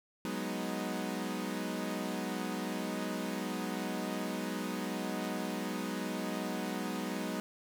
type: chord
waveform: sawtooth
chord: G# minor seventh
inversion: third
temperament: equal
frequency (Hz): 185 / 207.7 / 246.9 / 311.1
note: F#3 / G#3 / B3 / D#4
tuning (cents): 0 / 0 / 0 / 0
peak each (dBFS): -36 / -36 / -36 / -37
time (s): 0.25-7.4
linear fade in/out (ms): 0
effects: none